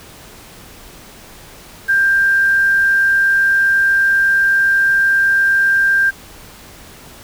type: tone with quantisation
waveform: sine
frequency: 1587 Hz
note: G6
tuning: 21 cents sharp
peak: -10 dBFS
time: 1.88-6.11 s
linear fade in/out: 20 ms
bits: 6
effects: pink hiss -39 dBFS RMS until 7.23 s